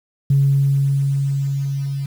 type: tone with level ramp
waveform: sine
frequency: 138.59 Hz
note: C#3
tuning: in tune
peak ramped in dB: -10 to -21 dBFS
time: 0.3-2.06 s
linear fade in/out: 5 ms
effects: tanh soft clip ceiling -6 dBFS + 7-bit